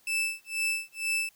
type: tone with tremolo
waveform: 40% pulse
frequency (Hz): 2637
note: E7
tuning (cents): 0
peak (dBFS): -24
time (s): 0.07-1.29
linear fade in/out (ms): 2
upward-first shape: sine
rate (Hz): 2.1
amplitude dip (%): 100
effects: white hiss -63 dBFS RMS until 1.35 s